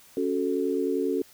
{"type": "chord", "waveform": "sine", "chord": "F# minor", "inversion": "second", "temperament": "equal", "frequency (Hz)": [277.2, 370, 440], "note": ["C#4", "F#4", "A4"], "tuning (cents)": [0, 0, 0], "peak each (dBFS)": -28, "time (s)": [0.17, 1.22], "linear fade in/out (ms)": 2, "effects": ["white hiss -54 dBFS RMS until 1.33 s"]}